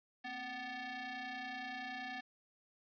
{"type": "ring-modulated tone", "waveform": "sawtooth", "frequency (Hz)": 493.9, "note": "B4", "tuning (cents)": 0, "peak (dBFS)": -35, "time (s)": [0.24, 2.21], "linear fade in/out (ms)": 10, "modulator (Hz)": 1250, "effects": ["resampled to 11025 Hz"]}